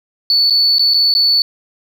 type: tone with dropouts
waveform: sine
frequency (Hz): 4461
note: C#8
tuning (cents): +10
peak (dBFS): -8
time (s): 0.3-1.42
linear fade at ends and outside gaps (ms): 1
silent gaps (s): 0.499-0.506 / 0.784-0.794 / 0.937-0.943 / 1.14-1.15
effects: tanh soft clip ceiling -5 dBFS + 8-bit